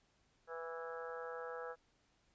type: harmonic tone with a mistuned harmonic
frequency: 164.81 Hz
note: E3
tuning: in tune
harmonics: 3 / 4 / 5 / 6 / 7 / 8 / 9 / 10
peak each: -45 / -54 / -53 / -57 / -58 / -50 / -58 / -53 dBFS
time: 0.47-1.76 s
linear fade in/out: 50 ms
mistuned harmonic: 9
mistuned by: -16 cents
effects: pink hiss -75 dBFS RMS until 2.34 s + resampled to 16000 Hz